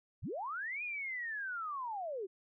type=linear two-way sweep; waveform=sine; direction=up then down; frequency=43.65 to 2489 to 356.2 Hz; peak=-37 dBFS; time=0.22-2.27 s; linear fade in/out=20 ms; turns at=0.83 s; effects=none